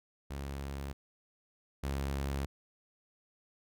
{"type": "tone pair in turn", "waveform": "sawtooth", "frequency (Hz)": [69.3, 68.98], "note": ["C#2", "C#2"], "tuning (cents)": [0, -8], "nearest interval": "unison", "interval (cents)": 8, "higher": "first", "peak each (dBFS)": [-34, -29], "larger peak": "second", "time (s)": [[0.3, 0.93], [1.83, 2.46]], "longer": "neither", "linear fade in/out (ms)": 10, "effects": []}